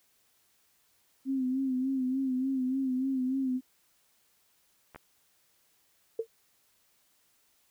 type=tone with vibrato; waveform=sine; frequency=261.6 Hz; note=C4; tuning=in tune; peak=-27 dBFS; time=1.25-3.61 s; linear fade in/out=50 ms; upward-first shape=sine; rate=3.4 Hz; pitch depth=56 cents each way
type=clicks; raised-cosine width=0.5 ms; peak=-33 / -29 dBFS; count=2; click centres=4.947 / 4.96 s
type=tone with exponential decay; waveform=sine; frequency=452.3 Hz; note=A4; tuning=48 cents sharp; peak=-24 dBFS; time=6.19-6.27 s; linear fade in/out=5 ms; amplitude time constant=16 ms
effects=white hiss -69 dBFS RMS until 7.7 s